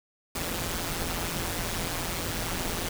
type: noise with amplitude modulation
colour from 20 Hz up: pink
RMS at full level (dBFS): -28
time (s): 0.35-2.89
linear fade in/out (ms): 5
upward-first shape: sine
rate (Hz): 171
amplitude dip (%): 75
effects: none